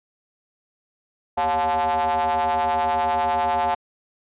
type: ring-modulated tone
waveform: square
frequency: 79.7 Hz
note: D#2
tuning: 42 cents sharp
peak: -17 dBFS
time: 1.37-3.75 s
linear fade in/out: 10 ms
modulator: 792 Hz
effects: resampled to 8000 Hz